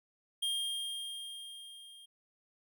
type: tone with level ramp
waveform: square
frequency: 3216 Hz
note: G7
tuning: 44 cents sharp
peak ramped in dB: -31 to -53 dBFS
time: 0.42-2.06 s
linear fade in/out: 10 ms
effects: none